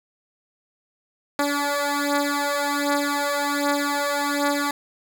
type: beating tone pair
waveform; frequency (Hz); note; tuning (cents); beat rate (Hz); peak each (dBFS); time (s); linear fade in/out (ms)
10% pulse; 286.1 / 287.4; D4 / D4; -45 / -37; 1.3; -17 / -15; 1.39-4.71; 2
effects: none